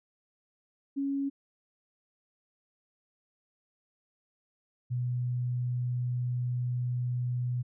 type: tone pair in turn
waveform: sine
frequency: 277.2 / 123.48 Hz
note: C#4 / B2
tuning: 0 / 0 cents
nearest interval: octave + major second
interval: 1400 cents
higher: first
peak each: -28 dBFS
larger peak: neither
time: 0.96-1.3 / 4.9-7.63 s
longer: second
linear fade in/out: 20 ms
effects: none